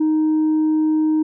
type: tone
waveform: sine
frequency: 311.1 Hz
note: D#4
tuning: in tune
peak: -12 dBFS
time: 0-1.23 s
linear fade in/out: 10 ms
effects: tanh soft clip ceiling -13 dBFS